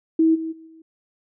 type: tone with level steps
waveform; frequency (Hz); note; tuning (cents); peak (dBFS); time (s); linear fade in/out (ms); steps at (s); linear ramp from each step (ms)
sine; 322.8; E4; -36; -13 / -25 / -41 / -44; 0.19-0.82; 5; 0.34 / 0.51 / 0.66; 20
effects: none